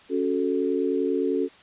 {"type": "chord", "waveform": "sine", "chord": "F# minor", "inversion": "second", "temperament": "equal", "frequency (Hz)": [277.2, 370, 440], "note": ["C#4", "F#4", "A4"], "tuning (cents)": [0, 0, 0], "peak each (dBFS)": -26, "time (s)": [0.09, 1.49], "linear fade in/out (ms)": 50, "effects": ["white hiss -51 dBFS RMS until 1.62 s", "resampled to 8000 Hz"]}